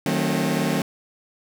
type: chord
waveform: sawtooth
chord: D# diminished seventh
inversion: none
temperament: just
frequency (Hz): 155.56 / 186.68 / 224 / 268.8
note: D#3 / F#3 / A3 / C4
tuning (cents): 0 / +16 / +31 / +47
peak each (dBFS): -22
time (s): 0.06-0.82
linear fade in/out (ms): 2
effects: none